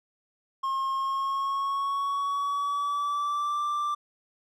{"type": "tone with pitch glide", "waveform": "triangle", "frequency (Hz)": [1074, 1178], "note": ["C6", "D6"], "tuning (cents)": [45, 5], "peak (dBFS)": -24, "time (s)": [0.63, 3.95], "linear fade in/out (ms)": 10, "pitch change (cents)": 160, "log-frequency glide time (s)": [0.93, 3.63], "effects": []}